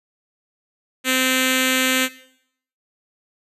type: tone with notch filter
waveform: 5% pulse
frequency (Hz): 258.7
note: C4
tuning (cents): -19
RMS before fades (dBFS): -19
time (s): 1.04-2.09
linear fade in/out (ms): 50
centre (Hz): 870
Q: 0.67
effects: noise-tail reverb RT60 0.7 s tail -17 dB re dry + resampled to 32000 Hz